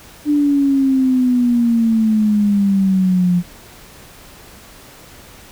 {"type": "exponential sweep", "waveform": "sine", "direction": "down", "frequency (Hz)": [297.6, 174.61], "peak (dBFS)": -11, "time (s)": [0.25, 3.43], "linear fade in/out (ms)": 50, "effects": ["pink hiss -41 dBFS RMS until 5.51 s"]}